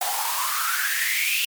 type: noise with high-pass filter sweep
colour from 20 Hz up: white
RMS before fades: -24 dBFS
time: 0.01-1.45 s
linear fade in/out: 5 ms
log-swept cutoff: 720 to 2800 Hz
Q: 8.9
effects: MP3 96 kbps